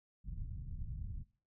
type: low-pass noise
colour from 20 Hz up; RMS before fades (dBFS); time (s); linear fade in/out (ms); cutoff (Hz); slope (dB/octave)
pink; -43; 0.24-1.24; 20; 140; 24
effects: noise-tail reverb RT60 0.4 s tail -20 dB re dry